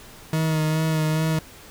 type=tone with vibrato; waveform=40% pulse; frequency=157.4 Hz; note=D#3; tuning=20 cents sharp; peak=-19 dBFS; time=0.33-1.39 s; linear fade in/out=2 ms; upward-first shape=sine; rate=2.4 Hz; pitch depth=24 cents each way; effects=pink hiss -45 dBFS RMS until 1.7 s